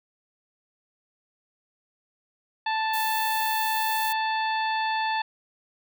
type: harmonic tone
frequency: 880 Hz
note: A5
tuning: in tune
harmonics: 1 / 2 / 3 / 4 / 5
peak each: -25 / -31 / -35 / -37 / -39 dBFS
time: 2.66-5.22 s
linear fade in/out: 5 ms
type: noise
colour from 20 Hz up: violet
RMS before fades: -33 dBFS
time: 2.93-4.13 s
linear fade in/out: 10 ms
effects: none